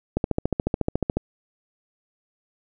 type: click train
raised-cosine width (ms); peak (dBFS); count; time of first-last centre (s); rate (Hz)
2; -8; 15; 0.17-1.17; 14
effects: none